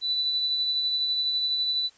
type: tone with tremolo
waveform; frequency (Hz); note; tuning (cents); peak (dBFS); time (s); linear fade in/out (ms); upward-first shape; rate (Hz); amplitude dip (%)
sine; 3976; B7; +11; -22; 0.01-1.9; 50; sine; 12; 30
effects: white hiss -58 dBFS RMS until 1.97 s + resampled to 16000 Hz